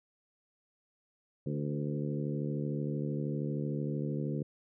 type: harmonic tone with a mistuned harmonic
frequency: 73 Hz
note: D2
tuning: 10 cents flat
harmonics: 2 / 3 / 4 / 5 / 6 / 7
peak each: -34 / -38 / -40 / -42 / -44 / -45 dBFS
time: 1.46-4.43 s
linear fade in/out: 5 ms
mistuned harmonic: 6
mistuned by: +20 cents
effects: none